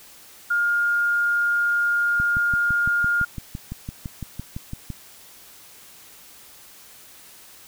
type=tone; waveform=sine; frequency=1415 Hz; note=F6; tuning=22 cents sharp; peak=-18 dBFS; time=0.5-3.25 s; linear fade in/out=10 ms
type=click train; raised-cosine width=5 ms; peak=-18 dBFS; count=17; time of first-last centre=2.2-4.903 s; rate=5.92 Hz
effects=white hiss -47 dBFS RMS until 7.67 s